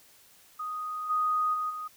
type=tone with level steps; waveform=sine; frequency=1244.5 Hz; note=D#6; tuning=in tune; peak=-32 / -24 / -28 / -34 dBFS; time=0.59-1.88 s; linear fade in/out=10 ms; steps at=1.09 / 1.53 / 1.69 s; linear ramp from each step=20 ms; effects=white hiss -58 dBFS RMS until 1.96 s